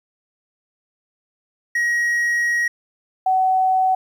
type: tone pair in turn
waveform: triangle / sine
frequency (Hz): 1896 / 752.4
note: A#6 / F#5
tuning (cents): +29 / +29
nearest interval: octave + major third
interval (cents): 1600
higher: first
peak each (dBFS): -15 / -14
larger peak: second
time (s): 1.75-2.68 / 3.26-3.95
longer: first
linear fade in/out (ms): 5
effects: 9-bit